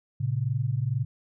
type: tone pair together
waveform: sine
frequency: 113.47 / 135.6 Hz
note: A#2 / C#3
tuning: -46 / -38 cents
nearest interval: minor third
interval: 308 cents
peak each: -27 dBFS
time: 0.2-1.05 s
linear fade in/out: 10 ms
effects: none